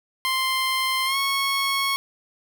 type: tone with pitch glide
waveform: 15% pulse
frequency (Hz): 1047 to 1099.7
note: C6 to C#6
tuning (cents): +1 to -14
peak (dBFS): -15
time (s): 0.25-1.96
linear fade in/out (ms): 0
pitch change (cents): +85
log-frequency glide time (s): 1.05-1.17
effects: none

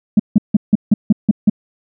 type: tone bursts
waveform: sine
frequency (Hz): 210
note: G#3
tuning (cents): +19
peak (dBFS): -4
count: 8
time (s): 0.17-1.498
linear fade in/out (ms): 5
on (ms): 26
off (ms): 160
effects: tanh soft clip ceiling -1 dBFS

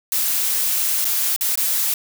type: noise with dropouts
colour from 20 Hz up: blue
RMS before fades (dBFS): -20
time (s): 0.12-1.94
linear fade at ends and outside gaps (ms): 2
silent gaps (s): 1.046-1.051 / 1.363-1.409 / 1.556-1.574
effects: none

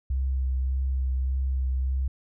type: tone with vibrato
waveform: sine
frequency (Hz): 65.41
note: C2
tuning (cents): 0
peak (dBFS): -23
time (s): 0.1-2.08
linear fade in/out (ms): 5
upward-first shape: sine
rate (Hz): 1.7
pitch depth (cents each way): 18
effects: none

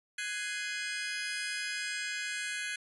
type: chord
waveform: sawtooth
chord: Ab dominant seventh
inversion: third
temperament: just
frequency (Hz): 1495.1 / 1661.2 / 2077 / 2492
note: Gb6 / Ab6 / C7 / Eb7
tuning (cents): +18 / 0 / -13 / +2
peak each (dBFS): -38 / -34 / -38 / -37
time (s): 0.18-2.76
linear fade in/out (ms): 5
effects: resampled to 24000 Hz

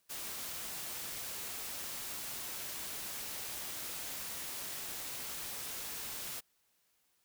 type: noise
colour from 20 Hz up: white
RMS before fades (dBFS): -42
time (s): 0.09-6.41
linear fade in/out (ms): 20
effects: white hiss -75 dBFS RMS until 7.24 s

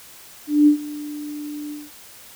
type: tone with ADSR envelope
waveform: sine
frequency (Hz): 296.1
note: D4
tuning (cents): +14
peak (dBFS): -8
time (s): 0.47-1.91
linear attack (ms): 200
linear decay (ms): 100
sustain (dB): -20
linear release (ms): 200
effects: white hiss -44 dBFS RMS until 2.35 s

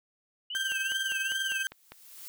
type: tone with vibrato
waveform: sine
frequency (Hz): 2867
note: F7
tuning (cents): +45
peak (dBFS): -34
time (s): 0.5-1.63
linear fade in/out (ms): 5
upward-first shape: sine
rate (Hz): 2.5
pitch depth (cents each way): 200
type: tone with tremolo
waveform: 35% pulse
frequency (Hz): 1568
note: G6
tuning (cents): 0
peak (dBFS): -26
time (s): 0.55-1.67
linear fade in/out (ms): 0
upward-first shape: sine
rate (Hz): 20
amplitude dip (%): 55
type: click train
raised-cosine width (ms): 0.3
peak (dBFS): -27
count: 7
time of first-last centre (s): 0.72-1.92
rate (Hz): 5
type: noise with exponential growth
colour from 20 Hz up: blue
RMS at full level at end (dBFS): -43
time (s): 1.36-2.28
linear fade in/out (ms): 0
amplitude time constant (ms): 200
effects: none

